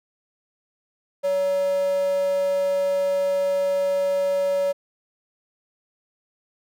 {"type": "tone with high-pass filter", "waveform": "square", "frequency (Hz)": 188.1, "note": "F#3", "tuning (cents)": 29, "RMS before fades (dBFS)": -22, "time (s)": [1.23, 4.73], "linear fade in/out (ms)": 20, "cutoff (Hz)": 560, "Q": 8.7, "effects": []}